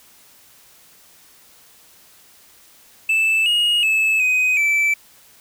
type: tone with pitch steps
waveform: triangle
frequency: 2636 / 2873 / 2607 / 2508 / 2321 Hz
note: E7 / F7 / E7 / D#7 / D7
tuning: -1 / +48 / -20 / +13 / -21 cents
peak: -13 dBFS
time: 3.09-4.94 s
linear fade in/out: 5 ms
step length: 370 ms
effects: white hiss -50 dBFS RMS until 5.4 s